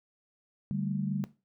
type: chord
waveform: sine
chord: D suspended fourth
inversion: none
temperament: just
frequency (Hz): 146.83 / 195.78 / 220.2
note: D3 / G3 / A3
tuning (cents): 0 / -2 / +2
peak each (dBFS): -33 / -32 / -38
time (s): 0.71-1.24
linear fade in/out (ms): 0
effects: noise-tail reverb RT60 0.3 s tail -18 dB re dry